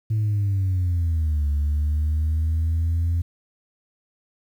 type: linear two-way sweep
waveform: sine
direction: down then up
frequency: 110 to 72 to 85.3 Hz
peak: -17 dBFS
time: 0.1-3.22 s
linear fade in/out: 10 ms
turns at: 1.48 s
effects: tanh soft clip ceiling -17 dBFS + 9-bit